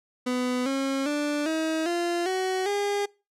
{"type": "tone with pitch steps", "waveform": "30% pulse", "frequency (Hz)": [250, 271.1, 293.9, 318.6, 345.5, 374.6, 406.1], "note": ["B3", "C#4", "D4", "D#4", "F4", "F#4", "G#4"], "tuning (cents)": [21, -38, 1, 41, -19, 21, -39], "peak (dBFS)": -22, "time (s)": [0.26, 3.06], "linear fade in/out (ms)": 10, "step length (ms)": 400, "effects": ["noise-tail reverb RT60 0.3 s tail -24 dB re dry", "low-pass 9000 Hz 12 dB/octave"]}